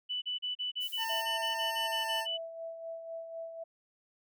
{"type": "tone bursts", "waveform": "sine", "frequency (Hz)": 2979, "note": "F#7", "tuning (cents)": 11, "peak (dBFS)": -32, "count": 14, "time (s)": [0.09, 2.378], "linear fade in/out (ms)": 20, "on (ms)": 130, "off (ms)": 36}
{"type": "noise", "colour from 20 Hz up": "violet", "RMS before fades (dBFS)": -46, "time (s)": [0.8, 1.24], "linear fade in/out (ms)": 20}
{"type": "tone with pitch glide", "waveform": "25% pulse", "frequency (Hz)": [902, 893.2], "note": ["A5", "A5"], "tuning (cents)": [43, 26], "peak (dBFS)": -30, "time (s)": [0.97, 2.27], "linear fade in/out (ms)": 50, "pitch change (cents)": -17, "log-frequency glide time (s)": [1.75, 2.09]}
{"type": "tone with tremolo", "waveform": "sine", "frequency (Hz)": 659.3, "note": "E5", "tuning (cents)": 0, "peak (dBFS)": -37, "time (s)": [1.09, 3.64], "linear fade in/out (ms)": 10, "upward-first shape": "sine", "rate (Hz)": 4, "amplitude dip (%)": 50}
{"effects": []}